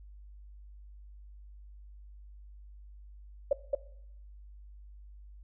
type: tone with echo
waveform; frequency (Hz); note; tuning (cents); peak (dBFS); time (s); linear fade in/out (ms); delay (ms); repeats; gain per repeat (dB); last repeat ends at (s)
sine; 562; C#5; +24; -21; 3.51-3.53; 5; 220; 1; -2; 3.75
effects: noise-tail reverb RT60 0.7 s tail -18 dB re dry + added 50 Hz sine -48 dBFS peak until 5.43 s